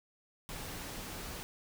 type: noise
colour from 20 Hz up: pink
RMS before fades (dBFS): -43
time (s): 0.49-1.43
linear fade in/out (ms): 0
effects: none